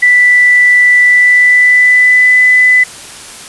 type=tone with pitch glide; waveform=sine; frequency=1975.5 to 2001 Hz; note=B6 to B6; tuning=0 to +22 cents; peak=-3 dBFS; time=0.02-2.84 s; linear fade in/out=10 ms; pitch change=+22 cents; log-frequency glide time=1.04-2.38 s; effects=white hiss -29 dBFS RMS until 3.48 s + resampled to 24000 Hz